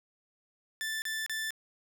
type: tone bursts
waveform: sawtooth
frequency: 1762 Hz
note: A6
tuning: 2 cents sharp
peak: -29 dBFS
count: 3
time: 0.81-1.506 s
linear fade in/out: 0 ms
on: 210 ms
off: 33 ms
effects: 11-bit